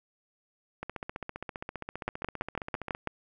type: two click trains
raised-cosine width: 0.5 ms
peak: -21 / -15 dBFS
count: 33 / 7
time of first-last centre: 0.83-2.949 / 2.08-3.073 s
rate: 15.1 / 6.04 Hz
effects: none